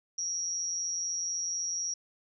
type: tone with amplitude modulation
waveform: sine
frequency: 5680 Hz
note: F8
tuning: 28 cents sharp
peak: -27 dBFS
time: 0.18-1.94 s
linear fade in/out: 5 ms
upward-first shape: sine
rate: 176 Hz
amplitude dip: 75%
effects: none